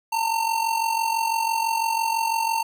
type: tone with amplitude modulation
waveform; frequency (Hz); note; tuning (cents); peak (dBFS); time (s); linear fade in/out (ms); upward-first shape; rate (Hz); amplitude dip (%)
square; 906; A#5; -50; -19; 0.12-2.63; 10; sine; 46; 65
effects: none